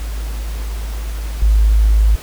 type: tone with level steps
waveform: sine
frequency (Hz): 53.1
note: G#1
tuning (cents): +39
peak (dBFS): -20 / -8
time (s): 0-2.16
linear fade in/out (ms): 10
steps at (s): 1.42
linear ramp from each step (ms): 2
effects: pink hiss -35 dBFS RMS until 2.22 s